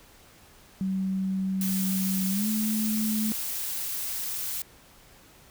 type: tone with pitch glide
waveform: sine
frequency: 190.4 to 216.2 Hz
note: F#3 to A3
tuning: +50 to -30 cents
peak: -25 dBFS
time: 0.81-3.32 s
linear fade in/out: 0 ms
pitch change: +220 cents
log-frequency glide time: 2.31-2.48 s
type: noise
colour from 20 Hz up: blue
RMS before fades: -32 dBFS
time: 1.61-4.62 s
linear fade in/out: 2 ms
effects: pink hiss -54 dBFS RMS until 5.5 s